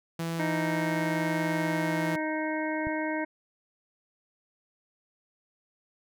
sawtooth tone, 165.9 Hz, E3, 11 cents sharp, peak -26 dBFS, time 0.19-2.16 s, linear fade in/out 5 ms
harmonic tone, 311.1 Hz, D#4, in tune, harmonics 1 / 2 / 3 / 5 / 6 / 7, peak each -31 / -34 / -36 / -38 / -39 / -39 dBFS, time 0.39-3.25 s, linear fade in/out 10 ms
click, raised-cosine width 5 ms, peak -25 dBFS, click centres 2.87 s
effects none

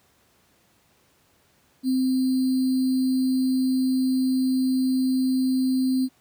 sine tone with sample-and-hold, 259.7 Hz, C4, 13 cents flat, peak -19 dBFS, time 1.83-6.09 s, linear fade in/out 50 ms, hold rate 4410 Hz, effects pink hiss -62 dBFS RMS until 6.2 s + high-pass 80 Hz 12 dB/octave

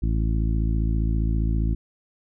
harmonic tone, 55 Hz, A1, in tune, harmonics 1 / 2 / 3 / 4 / 5 / 6, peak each -21 / -27 / -31 / -33 / -35 / -37 dBFS, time 0.02-1.75 s, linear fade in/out 10 ms, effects none

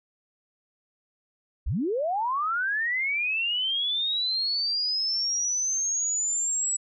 sine linear sweep, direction up, 34.14 to 7850 Hz, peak -24 dBFS, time 1.66-6.77 s, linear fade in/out 10 ms, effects none

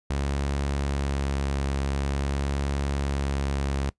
sawtooth tone with vibrato, 69.5 Hz, C#2, 5 cents sharp, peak -21 dBFS, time 0.1-3.9 s, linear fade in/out 5 ms, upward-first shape sine, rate 0.47 Hz, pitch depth 14 cents each way, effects noise-tail reverb RT60 0.1 s tail -20 dB re dry + resampled to 22050 Hz

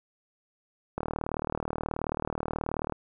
click train, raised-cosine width 1 ms, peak -16 dBFS, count 76, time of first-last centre 0.98-2.923 s, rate 38.6 Hz, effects none

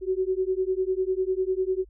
sine beating tone pair, 370 / 380 Hz, F#4 / F#4, 0 / +46 cents, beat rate 10 Hz, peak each -26 dBFS, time 0.01-1.85 s, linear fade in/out 50 ms, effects added 50 Hz sine -49 dBFS peak until 1.89 s

